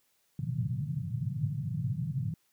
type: band-pass noise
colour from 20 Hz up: pink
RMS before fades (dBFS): -33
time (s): 0.39-2.34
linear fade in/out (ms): 2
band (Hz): 110 to 160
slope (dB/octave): 48
effects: white hiss -72 dBFS RMS until 2.52 s